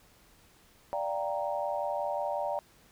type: chord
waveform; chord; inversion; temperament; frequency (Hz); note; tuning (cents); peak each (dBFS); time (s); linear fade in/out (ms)
sine; G minor seventh; second; equal; 587.3 / 698.5 / 784 / 932.3; D5 / F5 / G5 / Bb5; 0 / 0 / 0 / 0; -33 / -37 / -36 / -36; 0.93-2.59; 0
effects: pink hiss -61 dBFS RMS until 2.91 s